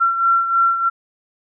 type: beating tone pair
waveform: sine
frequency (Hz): 1360 / 1363.2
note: F6 / F6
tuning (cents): -46 / -42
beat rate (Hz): 3.2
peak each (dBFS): -14 / -21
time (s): 0-0.9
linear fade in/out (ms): 20
effects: none